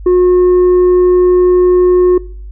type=tone with tanh clipping; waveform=sine; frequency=361.2 Hz; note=F#4; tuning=42 cents flat; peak=-6 dBFS; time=0.06-2.18 s; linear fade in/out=5 ms; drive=3 dB; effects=noise-tail reverb RT60 0.5 s tail -21 dB re dry + added 50 Hz sine -25 dBFS peak until 2.51 s